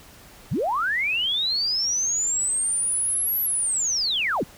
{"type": "linear two-way sweep", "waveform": "sine", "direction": "up then down", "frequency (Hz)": [80.7, 11840, 80.7], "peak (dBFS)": -21, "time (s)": [0.51, 4.44], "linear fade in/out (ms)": 10, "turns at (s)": 3.41, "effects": ["pink hiss -48 dBFS RMS until 4.57 s"]}